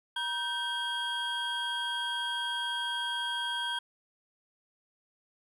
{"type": "tone cluster", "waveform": "triangle", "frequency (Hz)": [955, 1552, 3258], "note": ["A#5", "G6", "G#7"], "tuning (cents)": [42, -18, -34], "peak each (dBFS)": [-35, -34, -32], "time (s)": [0.16, 3.79], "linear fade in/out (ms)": 5, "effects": []}